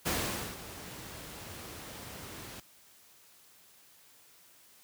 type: noise with ADSR envelope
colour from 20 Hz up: pink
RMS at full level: -30 dBFS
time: 0.05-2.6 s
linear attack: 18 ms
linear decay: 490 ms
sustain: -15 dB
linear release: 3 ms
effects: white hiss -60 dBFS RMS until 4.83 s + high-pass 60 Hz 12 dB/octave